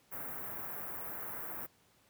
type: band-stop noise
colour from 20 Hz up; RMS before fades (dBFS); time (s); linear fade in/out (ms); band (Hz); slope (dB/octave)
white; -42; 0.11-1.67; 20; 1700 to 14000; 24
effects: pink hiss -68 dBFS RMS until 2.09 s + high-pass 80 Hz 12 dB/octave

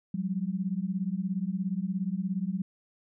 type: beating tone pair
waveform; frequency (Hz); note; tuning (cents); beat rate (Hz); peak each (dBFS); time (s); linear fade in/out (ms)
sine; 180 / 197; F#3 / G3; -47 / +9; 17; -31; 0.14-2.62; 5
effects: none

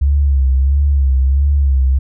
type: tone with vibrato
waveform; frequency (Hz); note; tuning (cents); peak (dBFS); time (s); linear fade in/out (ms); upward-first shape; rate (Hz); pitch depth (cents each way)
sine; 68.5; C#2; -20; -9; 0.01-1.99; 10; sine; 1.5; 76
effects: none

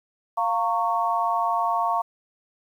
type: chord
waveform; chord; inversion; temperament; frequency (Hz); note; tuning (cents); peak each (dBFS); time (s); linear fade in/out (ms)
sine; Bb minor; second; equal with one note detuned; 698.5 / 917.4 / 1108.7; F5 / Bb5 / Db6; 0 / -28 / 0; -25; 0.37-2.02; 10
effects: 9-bit

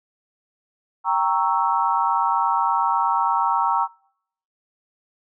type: chord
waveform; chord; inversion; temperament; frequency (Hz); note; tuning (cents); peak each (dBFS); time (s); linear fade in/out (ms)
sine; G diminished seventh; none; equal; 784 / 932.3 / 1108.7 / 1318.5; G5 / Bb5 / Db6 / Fb6; 0 / 0 / 0 / 0; -25 / -20 / -24 / -25; 1.04-3.88; 50
effects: noise-tail reverb RT60 0.7 s tail -26 dB re dry

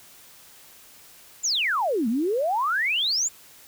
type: exponential two-way sweep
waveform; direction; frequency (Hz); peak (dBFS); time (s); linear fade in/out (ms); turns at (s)
sine; down then up; 7459 to 212.2 to 7459; -21; 1.43-3.29; 20; 2.08
effects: white hiss -50 dBFS RMS until 3.67 s

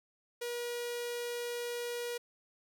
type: tone with notch filter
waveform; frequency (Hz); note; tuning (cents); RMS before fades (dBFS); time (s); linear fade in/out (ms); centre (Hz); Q
sawtooth; 480; B4; -49; -38; 0.41-2.18; 10; 1100; 1.4
effects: none

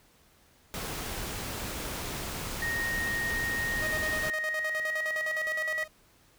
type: noise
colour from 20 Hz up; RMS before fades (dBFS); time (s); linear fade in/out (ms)
pink; -36; 0.74-4.3; 0
type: tone with pitch glide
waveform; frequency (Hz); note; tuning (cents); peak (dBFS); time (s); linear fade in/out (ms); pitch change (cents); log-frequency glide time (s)
sine; 1862 to 1931; A#6 to B6; -2 to -39; -29; 2.62-5.84; 2; +63; 4.21-5.68
type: tone with tremolo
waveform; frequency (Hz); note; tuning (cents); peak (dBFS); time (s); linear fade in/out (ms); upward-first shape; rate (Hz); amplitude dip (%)
sawtooth; 622.3; D#5; 0; -30; 3.82-5.88; 5; square; 9.7; 75
effects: pink hiss -62 dBFS RMS until 6.38 s

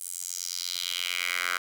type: tone with high-pass filter sweep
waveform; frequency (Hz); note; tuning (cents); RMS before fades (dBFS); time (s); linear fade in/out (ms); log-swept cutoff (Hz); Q
10% pulse; 88.7; F2; +27; -32; 0-1.58; 10; 9600 to 1500; 2.7
effects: none

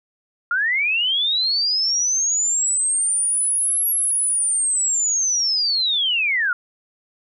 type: linear two-way sweep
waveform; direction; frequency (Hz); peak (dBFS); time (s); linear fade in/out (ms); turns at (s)
sine; up then down; 1372 to 11370 to 1372; -17; 0.51-6.53; 2; 3.89
effects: none

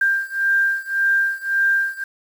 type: beating tone pair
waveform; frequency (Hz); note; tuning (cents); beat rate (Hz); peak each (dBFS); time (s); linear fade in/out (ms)
sine; 1588 / 1589.8; G6 / G6; +22 / +24; 1.8; -19 / -20; 0.01-2.04; 5
effects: 7-bit

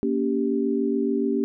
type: chord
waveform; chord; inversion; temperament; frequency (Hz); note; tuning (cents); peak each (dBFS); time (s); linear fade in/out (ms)
sine; G diminished; first; just; 235.2 / 282.2 / 392; Bb3 / Db4 / G4; +16 / +31 / 0; -25; 0.03-1.44; 0
effects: none

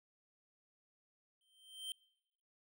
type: tone with exponential growth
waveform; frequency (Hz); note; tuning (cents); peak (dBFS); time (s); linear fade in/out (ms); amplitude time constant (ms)
square; 3128; G7; -4; -39; 1.41-1.92; 1; 110
effects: noise-tail reverb RT60 0.9 s tail -26 dB re dry

